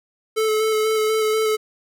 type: tone with vibrato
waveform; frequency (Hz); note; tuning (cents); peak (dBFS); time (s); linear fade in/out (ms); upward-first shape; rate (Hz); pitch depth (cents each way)
square; 435.1; A4; -19; -18; 0.36-1.57; 20; square; 4.1; 14
effects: none